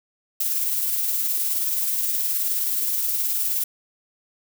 violet noise with tremolo, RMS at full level -22 dBFS, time 0.4-3.64 s, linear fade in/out 5 ms, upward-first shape triangle, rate 19 Hz, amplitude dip 35%, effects none

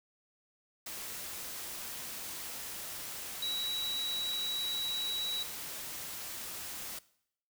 sine tone in noise, 3896 Hz, B7, 24 cents flat, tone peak -32 dBFS, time 3.42-5.43 s, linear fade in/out 5 ms, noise white, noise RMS -42 dBFS, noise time 0.86-6.99 s, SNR +7 dB, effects noise-tail reverb RT60 0.7 s tail -20 dB re dry

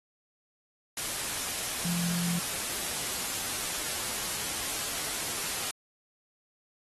sine tone in noise, 173.1 Hz, F3, 15 cents flat, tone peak -31 dBFS, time 1.85-2.39 s, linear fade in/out 2 ms, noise white, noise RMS -33 dBFS, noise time 0.97-5.71 s, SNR -1 dB, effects AAC 32 kbps

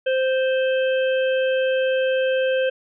harmonic tone, 522 Hz, C5, 4 cents flat, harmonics 1 / 3 / 5 / 6, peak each -18 / -28 / -32 / -34 dBFS, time 0.06-2.7 s, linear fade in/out 10 ms, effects none

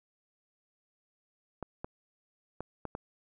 clicks, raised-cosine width 1 ms, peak -23 dBFS, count 5, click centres 1.627 / 1.845 / 2.606 / 2.853 / 2.951 s, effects none

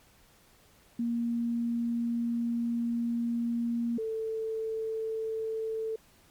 sine tone pair in turn, 234.9 / 443.4 Hz, A#3 / A4, +13 / +13 cents, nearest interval major seventh, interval 1100 cents, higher second, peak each -27 / -30 dBFS, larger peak first, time 0.99-3.98 / 3.98-5.96 s, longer first, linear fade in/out 5 ms, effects pink hiss -61 dBFS RMS until 6.3 s + MP3 96 kbps

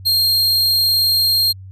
45% pulse tone, 4213 Hz, C8, 11 cents sharp, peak -12 dBFS, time 0.05-1.53 s, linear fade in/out 20 ms, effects added 95 Hz sine -33 dBFS peak until 1.71 s + resampled to 32000 Hz

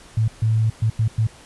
sine tone bursts at uneven times, 110.8 Hz, A2, 13 cents sharp, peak -15 dBFS, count 5, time 0.17-0.28 / 0.42-0.7 / 0.82-0.9 / 0.99-1.08 / 1.18-1.27 s, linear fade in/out 5 ms, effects pink hiss -46 dBFS RMS until 1.45 s + resampled to 24000 Hz

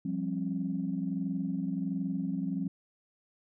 sine chord, F suspended second, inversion none, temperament equal with one note detuned, 174.61 / 196 / 268.2 Hz, F3 / G3 / C4, 0 / 0 / +43 cents, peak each -34 dBFS, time 0.05-2.68 s, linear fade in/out 5 ms, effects tanh soft clip ceiling -20 dBFS

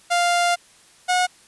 sawtooth tone pair in turn, 698.5 / 726.9 Hz, F5 / F#5, 0 / -31 cents, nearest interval minor second, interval 69 cents, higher second, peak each -13 dBFS, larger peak neither, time 0.1-0.56 / 1.08-1.27 s, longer first, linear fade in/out 20 ms, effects white hiss -52 dBFS RMS until 1.47 s + resampled to 24000 Hz

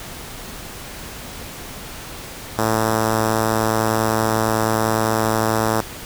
5% pulse tone with notch filter, 110.5 Hz, A2, 8 cents sharp, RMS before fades -19 dBFS, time 2.58-5.81 s, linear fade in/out 5 ms, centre 3000 Hz, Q 1, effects pink hiss -34 dBFS RMS until 6.05 s

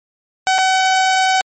sawtooth tone with dropouts, 756 Hz, F#5, 37 cents sharp, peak -8 dBFS, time 0.47-1.41 s, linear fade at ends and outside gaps 0 ms, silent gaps 0.582-0.586 s, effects MP3 32 kbps

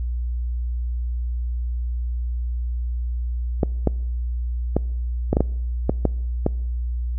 clicks, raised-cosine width 2 ms, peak -4 dBFS, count 9, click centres 3.632 / 3.873 / 4.766 / 5.33 / 5.369 / 5.406 / 5.895 / 6.053 / 6.464 s, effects noise-tail reverb RT60 0.9 s tail -25 dB re dry + added 60 Hz sine -22 dBFS peak until 7.18 s

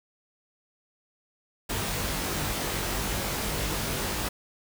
pink noise with comb filter, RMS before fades -30 dBFS, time 1.69-4.29 s, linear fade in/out 10 ms, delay 20 ms, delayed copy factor +0.75, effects none

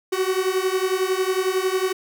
45% pulse beating tone pair, 370 / 381 Hz, F#4 / G4, 0 / -49 cents, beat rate 11 Hz, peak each -23 dBFS, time 0.12-1.93 s, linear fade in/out 10 ms, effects none

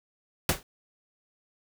pink noise with exponential decay, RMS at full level -20 dBFS, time 0.49-0.63 s, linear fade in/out 2 ms, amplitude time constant 30 ms, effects none

